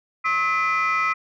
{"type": "tone cluster", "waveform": "sine", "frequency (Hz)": [1075, 1290, 2007, 2408], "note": ["C6", "E6", "B6", "D7"], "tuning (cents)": [47, -38, 27, 43], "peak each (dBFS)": [-29, -20, -23, -26], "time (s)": [0.24, 1.14], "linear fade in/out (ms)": 20, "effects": ["tanh soft clip ceiling -14 dBFS"]}